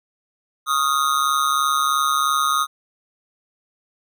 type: tone with amplitude modulation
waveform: square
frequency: 1244.5 Hz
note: D#6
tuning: in tune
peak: -14 dBFS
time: 0.66-2.67 s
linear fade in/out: 50 ms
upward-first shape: sine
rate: 143 Hz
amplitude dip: 85%
effects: none